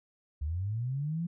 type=linear sweep; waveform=sine; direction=up; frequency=69.1 to 174.61 Hz; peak=-30 dBFS; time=0.41-1.27 s; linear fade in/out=10 ms; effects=none